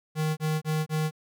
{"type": "tone bursts", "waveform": "square", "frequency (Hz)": 155.56, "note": "D#3", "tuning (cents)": 0, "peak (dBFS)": -25, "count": 4, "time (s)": [0.15, 1.111], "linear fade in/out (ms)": 50, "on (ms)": 220, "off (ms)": 27, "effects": []}